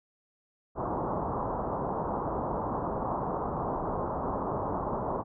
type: low-pass noise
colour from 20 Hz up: white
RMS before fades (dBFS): -32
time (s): 0.75-5.24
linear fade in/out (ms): 50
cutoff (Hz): 1100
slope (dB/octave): 48
effects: none